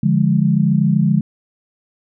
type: chord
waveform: sine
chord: D diminished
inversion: none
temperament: equal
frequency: 146.83 / 174.61 / 207.7 Hz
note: D3 / F3 / Ab3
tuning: 0 / 0 / 0 cents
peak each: -16 dBFS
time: 0.03-1.21 s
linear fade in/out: 5 ms
effects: none